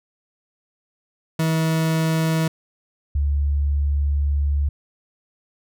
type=tone pair in turn; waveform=40% pulse / sine; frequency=160.8 / 71.63 Hz; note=E3 / D2; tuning=-43 / -43 cents; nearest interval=octave + major second; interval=1400 cents; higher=first; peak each=-17 dBFS; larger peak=neither; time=1.39-2.48 / 3.15-4.69 s; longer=second; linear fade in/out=5 ms; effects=none